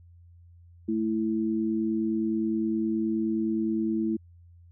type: tone pair together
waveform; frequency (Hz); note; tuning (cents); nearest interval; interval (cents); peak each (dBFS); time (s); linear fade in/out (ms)
sine; 220 / 329.6; A3 / E4; 0 / 0; perfect fifth; 700; -27; 0.88-4.17; 10
effects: added 86 Hz sine -50 dBFS peak until 4.71 s